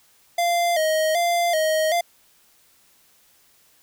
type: tone with vibrato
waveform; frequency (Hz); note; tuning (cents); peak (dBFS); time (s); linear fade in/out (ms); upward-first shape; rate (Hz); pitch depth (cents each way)
square; 659.3; E5; 0; -19; 0.38-2.01; 5; square; 1.3; 84
effects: white hiss -58 dBFS RMS until 3.82 s